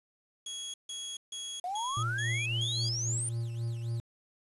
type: tone bursts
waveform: 25% pulse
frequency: 3322 Hz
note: G#7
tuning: in tune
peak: -34 dBFS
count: 6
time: 0.46-2.89 s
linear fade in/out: 5 ms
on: 280 ms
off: 150 ms
type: exponential sweep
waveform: sine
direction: up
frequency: 698 to 9330 Hz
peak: -32 dBFS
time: 1.64-3.29 s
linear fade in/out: 2 ms
type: tone with tremolo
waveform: triangle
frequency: 116.54 Hz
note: A#2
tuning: in tune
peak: -28 dBFS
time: 1.97-4 s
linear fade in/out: 0 ms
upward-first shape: sine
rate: 3.7 Hz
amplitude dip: 45%
effects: resampled to 24000 Hz + 9-bit